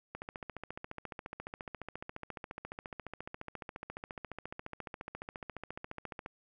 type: click train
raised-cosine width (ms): 0.5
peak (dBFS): -26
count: 89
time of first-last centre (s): 0.15-6.261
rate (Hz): 14.4
effects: none